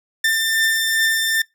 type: beating tone pair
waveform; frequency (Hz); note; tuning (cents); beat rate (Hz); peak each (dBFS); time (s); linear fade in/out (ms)
sawtooth; 1789 / 1791.5; A6 / A6; +28 / +31; 2.5; -22 / -13; 0.24-1.42; 5
effects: noise-tail reverb RT60 0.2 s tail -24 dB re dry